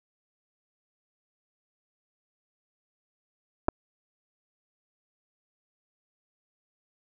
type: clicks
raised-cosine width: 1 ms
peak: -10 dBFS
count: 2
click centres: 3.684 / 3.687 s
effects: none